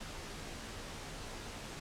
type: noise with comb filter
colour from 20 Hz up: pink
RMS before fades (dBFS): -45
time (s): 0-1.8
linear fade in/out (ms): 10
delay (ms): 16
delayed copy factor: -0.55
effects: low-pass 8000 Hz 12 dB/octave